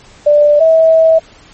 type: tone pair in turn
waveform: sine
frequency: 590 / 646.9 Hz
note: D5 / E5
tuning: +8 / -33 cents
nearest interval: major second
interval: 159 cents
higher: second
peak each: -4 dBFS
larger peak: neither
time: 0.26-0.6 / 0.6-1.19 s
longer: second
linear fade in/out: 10 ms
effects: pink hiss -41 dBFS RMS until 1.53 s + MP3 32 kbps